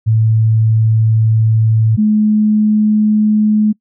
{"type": "tone pair in turn", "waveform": "sine", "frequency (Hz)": [110.9, 212.9], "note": ["A2", "G#3"], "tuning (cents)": [14, 43], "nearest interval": "major seventh", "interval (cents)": 1129, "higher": "second", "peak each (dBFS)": -8, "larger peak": "neither", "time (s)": [[0.06, 1.97], [1.97, 3.73]], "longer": "first", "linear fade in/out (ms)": 20, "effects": ["noise-tail reverb RT60 0.1 s tail -25 dB re dry"]}